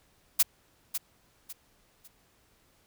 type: noise with echo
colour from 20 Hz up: blue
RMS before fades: -21 dBFS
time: 0.39-0.43 s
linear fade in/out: 10 ms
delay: 550 ms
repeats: 3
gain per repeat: -10 dB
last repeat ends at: 2.08 s
effects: pink hiss -66 dBFS RMS until 2.86 s